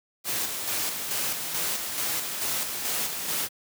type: noise with tremolo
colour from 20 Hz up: white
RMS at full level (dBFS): -28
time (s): 0.24-3.49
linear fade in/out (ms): 50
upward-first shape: square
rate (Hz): 2.3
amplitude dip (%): 40
effects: high-pass 100 Hz 12 dB/octave